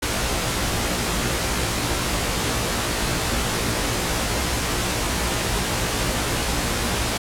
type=noise with comb filter; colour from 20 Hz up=pink; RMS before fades=-23 dBFS; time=0.02-7.18 s; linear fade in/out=10 ms; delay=17 ms; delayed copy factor=+0.95; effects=low-pass 11000 Hz 12 dB/octave